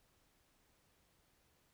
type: silence
effects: pink hiss -74 dBFS RMS until 1.73 s